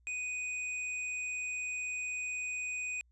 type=tone with hard clipping; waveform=sine; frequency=2489 Hz; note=D#7; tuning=in tune; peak=-36 dBFS; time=0.07-3.01 s; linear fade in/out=0 ms; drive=15 dB; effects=added 60 Hz sine -64 dBFS peak until 3.11 s + resampled to 24000 Hz